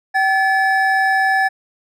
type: tone pair together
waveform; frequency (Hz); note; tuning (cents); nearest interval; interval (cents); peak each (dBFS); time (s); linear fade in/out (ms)
triangle; 768.8 / 1726; G5 / A6; -34 / -34; octave + major second; 1400; -14; 0.14-1.49; 20
effects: none